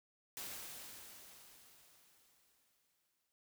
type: noise with exponential decay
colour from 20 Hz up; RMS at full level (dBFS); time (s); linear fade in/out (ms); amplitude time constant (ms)
white; -45; 0.37-3.32; 0; 640
effects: none